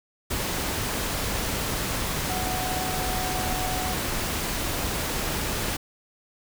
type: tone in noise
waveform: sine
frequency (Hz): 740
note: F#5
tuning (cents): 0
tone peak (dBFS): -31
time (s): 2.29-3.94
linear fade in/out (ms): 10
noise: pink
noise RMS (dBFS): -28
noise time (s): 0.3-5.77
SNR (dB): -6
effects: none